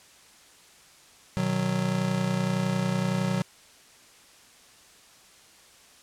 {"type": "chord", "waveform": "square", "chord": "B major", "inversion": "none", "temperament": "just", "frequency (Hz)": [123.47, 154.34, 185.21], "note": ["B2", "D#3", "F#3"], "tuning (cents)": [0, -14, 2], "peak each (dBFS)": [-32, -32, -27], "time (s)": [1.37, 3.42], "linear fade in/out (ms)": 0, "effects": ["white hiss -54 dBFS RMS until 6.02 s", "low-pass 9000 Hz 12 dB/octave"]}